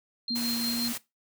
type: tone with tremolo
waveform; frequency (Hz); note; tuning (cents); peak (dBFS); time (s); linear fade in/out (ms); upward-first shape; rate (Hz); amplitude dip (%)
sine; 4187; C8; 0; -28; 0.28-0.88; 2; sine; 5.7; 45
type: tone with vibrato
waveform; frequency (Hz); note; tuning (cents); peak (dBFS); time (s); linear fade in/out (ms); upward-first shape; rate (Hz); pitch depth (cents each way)
sine; 235.8; A#3; +20; -30; 0.3-0.93; 10; sine; 2.5; 12
type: noise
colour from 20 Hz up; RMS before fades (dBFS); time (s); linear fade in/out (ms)
white; -35; 0.35-0.98; 10
effects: noise-tail reverb RT60 0.2 s tail -18 dB re dry